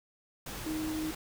sine tone in noise, 312.6 Hz, D#4, 8 cents sharp, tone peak -32 dBFS, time 0.66-1.11 s, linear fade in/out 5 ms, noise pink, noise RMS -41 dBFS, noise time 0.46-1.15 s, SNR +6 dB, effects none

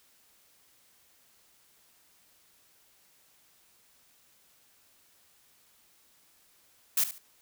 blue noise with echo, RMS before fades -25 dBFS, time 6.97-7.04 s, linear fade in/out 5 ms, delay 72 ms, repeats 2, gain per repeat -12 dB, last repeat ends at 7.184 s, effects white hiss -64 dBFS RMS until 7.41 s

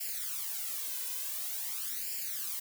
blue noise with flanger, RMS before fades -37 dBFS, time 0-2.6 s, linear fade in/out 10 ms, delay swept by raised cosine 0.4 to 2 ms, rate 0.47 Hz, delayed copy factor +0.9, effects none

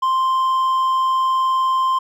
sine tone with hard clipping, 1046.5 Hz, C6, in tune, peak -16 dBFS, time 0.02-1.99 s, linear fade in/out 10 ms, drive 3 dB, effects none

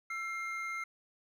triangle tone pair together, 1341.5 / 2119 Hz, E6 / C7, +30 / +21 cents, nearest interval minor sixth, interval 791 cents, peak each -38 / -36 dBFS, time 0.1-0.84 s, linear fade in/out 5 ms, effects none

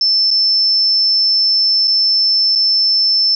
sine tone with dropouts, 5300 Hz, E8, 9 cents sharp, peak -10 dBFS, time 0.01-3.35 s, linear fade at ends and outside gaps 2 ms, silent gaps 0.306-0.311 / 1.874-1.878 / 2.553-2.557 s, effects none

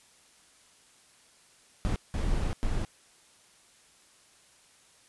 brown noise bursts at uneven times, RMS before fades -28 dBFS, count 3, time 1.85-1.96 / 2.14-2.53 / 2.63-2.85 s, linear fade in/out 0 ms, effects white hiss -60 dBFS RMS until 5.08 s + resampled to 24000 Hz

